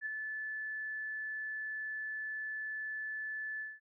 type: tone with ADSR envelope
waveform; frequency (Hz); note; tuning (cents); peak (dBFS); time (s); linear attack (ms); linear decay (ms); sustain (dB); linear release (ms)
sine; 1739; A6; -21; -33; 0.01-3.8; 51; 8; -4; 200
effects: none